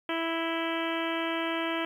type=harmonic tone with a mistuned harmonic; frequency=329.6 Hz; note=E4; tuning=in tune; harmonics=1 / 2 / 3 / 4 / 5 / 6 / 7 / 8 / 9 / 10; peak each=-32 / -35 / -37 / -38 / -39 / -40 / -40 / -41 / -42 / -42 dBFS; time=0.09-1.85 s; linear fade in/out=2 ms; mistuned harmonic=10; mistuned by=-55 cents; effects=10-bit